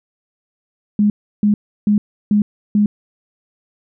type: tone bursts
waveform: sine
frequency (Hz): 207.7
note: G#3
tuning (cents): 0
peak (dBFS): -10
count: 5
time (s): 0.99-2.86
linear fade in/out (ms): 2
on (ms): 110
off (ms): 330
effects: none